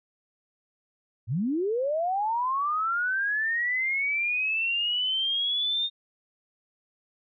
sine linear sweep, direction up, 96.3 to 3672 Hz, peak -24 dBFS, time 1.27-5.9 s, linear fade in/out 50 ms, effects none

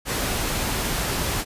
pink noise, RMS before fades -25 dBFS, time 0.05-1.45 s, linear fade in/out 50 ms, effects resampled to 32000 Hz

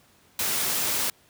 white noise, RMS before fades -26 dBFS, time 0.39-1.1 s, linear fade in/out 2 ms, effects pink hiss -59 dBFS RMS until 1.29 s + high-pass 80 Hz 12 dB/octave

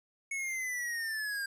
square linear sweep, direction down, 2210 to 1592 Hz, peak -34 dBFS, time 0.31-1.46 s, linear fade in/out 5 ms, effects resampled to 32000 Hz + 11-bit

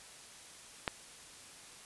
click, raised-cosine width 0.3 ms, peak -15 dBFS, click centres 0.878 s, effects white hiss -53 dBFS RMS until 1.85 s + resampled to 24000 Hz

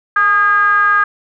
triangle ring-modulated tone, 196 Hz, G3, in tune, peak -4 dBFS, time 0.16-1.04 s, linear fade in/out 5 ms, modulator 1430 Hz, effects none

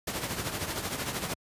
pink noise with tremolo, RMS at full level -30 dBFS, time 0.07-1.34 s, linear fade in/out 5 ms, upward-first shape triangle, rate 13 Hz, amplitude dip 65%, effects high-pass 80 Hz 12 dB/octave + resampled to 32000 Hz

